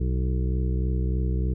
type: harmonic tone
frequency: 63.3 Hz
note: B1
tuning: 43 cents sharp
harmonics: 1 / 2 / 3 / 5 / 6 / 7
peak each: -23 / -29 / -33 / -37 / -39 / -40 dBFS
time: 0-1.54 s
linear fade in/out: 10 ms
effects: none